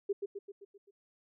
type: tone with echo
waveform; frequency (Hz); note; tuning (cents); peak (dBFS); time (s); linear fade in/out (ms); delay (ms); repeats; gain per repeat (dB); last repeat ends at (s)
sine; 400.4; G4; +37; -28; 0.09-0.13; 10; 130; 6; -5; 0.91
effects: none